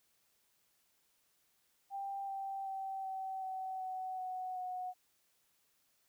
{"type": "tone with pitch steps", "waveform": "sine", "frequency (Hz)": [789, 780.8, 772.8, 764.8, 756.9, 749, 741.3, 733.6], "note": ["G5", "G5", "G5", "G5", "F#5", "F#5", "F#5", "F#5"], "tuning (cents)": [11, -7, -25, -43, 39, 21, 3, -15], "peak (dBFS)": -38, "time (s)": [1.9, 4.94], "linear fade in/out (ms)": 50, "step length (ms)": 380, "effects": ["white hiss -75 dBFS RMS until 6.08 s"]}